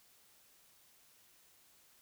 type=silence; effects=white hiss -66 dBFS RMS until 2.01 s